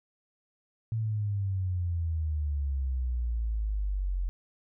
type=exponential sweep; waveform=sine; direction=down; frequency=113.7 to 44.07 Hz; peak=-27 dBFS; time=0.92-4.29 s; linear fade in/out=0 ms; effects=none